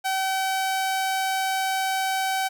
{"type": "tone", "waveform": "sawtooth", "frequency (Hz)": 765, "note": "G5", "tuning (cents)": -42, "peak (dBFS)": -19, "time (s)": [0.04, 2.49], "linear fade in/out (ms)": 20, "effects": []}